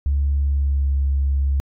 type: tone with pitch glide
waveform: sine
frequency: 70.5 to 69.01 Hz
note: C#2 to C#2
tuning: +30 to -7 cents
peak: -15 dBFS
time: 0.06-1.6 s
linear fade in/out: 0 ms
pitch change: -37 cents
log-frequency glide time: 0.38-0.94 s
effects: tanh soft clip ceiling -12 dBFS